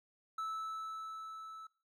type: tone with level ramp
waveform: triangle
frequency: 1310 Hz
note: E6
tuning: 11 cents flat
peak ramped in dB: -34 to -45 dBFS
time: 0.38-1.67 s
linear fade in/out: 5 ms
effects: noise-tail reverb RT60 0.4 s tail -21 dB re dry